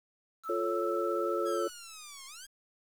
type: tone with vibrato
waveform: sine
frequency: 1318.5 Hz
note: E6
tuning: in tune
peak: -35 dBFS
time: 0.43-1.7 s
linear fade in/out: 50 ms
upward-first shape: sine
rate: 18 Hz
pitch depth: 19 cents each way
type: chord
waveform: sine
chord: F augmented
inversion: none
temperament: equal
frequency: 349.2 / 440 / 554.4 Hz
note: F4 / A4 / C#5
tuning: 0 / 0 / 0 cents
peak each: -33 / -34 / -34 dBFS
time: 0.49-1.68 s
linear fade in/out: 5 ms
type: linear two-way sweep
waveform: 5% pulse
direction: down then up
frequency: 1661.2 to 1046.5 to 1661.2 Hz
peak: -32 dBFS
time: 1.45-2.47 s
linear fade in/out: 20 ms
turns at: 2.26 s
effects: low-pass 9000 Hz 12 dB/octave + 9-bit